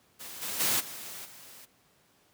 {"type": "noise with level steps", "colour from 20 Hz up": "white", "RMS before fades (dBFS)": [-43, -35, -27, -42, -50], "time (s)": [0.19, 1.66], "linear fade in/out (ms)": 20, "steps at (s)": [0.41, 0.59, 0.79, 1.24], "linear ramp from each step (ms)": 20, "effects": ["pink hiss -65 dBFS RMS until 2.33 s", "high-pass 100 Hz 12 dB/octave"]}